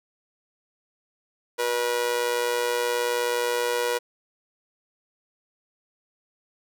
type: tone with amplitude modulation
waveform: sawtooth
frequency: 483.9 Hz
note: B4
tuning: 35 cents flat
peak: -16 dBFS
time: 1.58-3.99 s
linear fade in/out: 20 ms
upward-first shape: sine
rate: 119 Hz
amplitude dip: 70%
effects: none